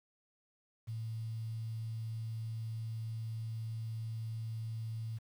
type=tone with quantisation; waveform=sine; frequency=112.1 Hz; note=A2; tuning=33 cents sharp; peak=-37 dBFS; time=0.87-5.19 s; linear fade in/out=20 ms; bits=10; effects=none